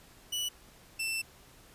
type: tone pair in turn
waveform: sawtooth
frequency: 2954 / 2670 Hz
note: F#7 / E7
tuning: -3 / +22 cents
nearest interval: major second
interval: 175 cents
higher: first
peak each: -28 dBFS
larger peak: neither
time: 0.32-0.49 / 0.99-1.22 s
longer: second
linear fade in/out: 10 ms
effects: pink hiss -57 dBFS RMS until 1.74 s + resampled to 32000 Hz